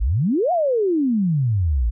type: exponential two-way sweep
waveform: sine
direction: up then down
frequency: 46.25 to 740 to 52.3 Hz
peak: -16 dBFS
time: 0-1.91 s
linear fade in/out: 20 ms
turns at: 0.52 s
effects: none